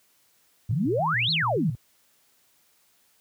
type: exponential two-way sweep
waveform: sine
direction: up then down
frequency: 95.3 to 4432 to 125.9 Hz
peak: -22 dBFS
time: 0.69-1.7 s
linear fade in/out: 5 ms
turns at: 1.31 s
type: tone with vibrato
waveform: sine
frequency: 138.2 Hz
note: C#3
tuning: 5 cents flat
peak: -29 dBFS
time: 0.71-1.75 s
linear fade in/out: 0 ms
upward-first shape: square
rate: 3.5 Hz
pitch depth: 260 cents each way
effects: white hiss -64 dBFS RMS until 3.2 s + high-pass 60 Hz 12 dB/octave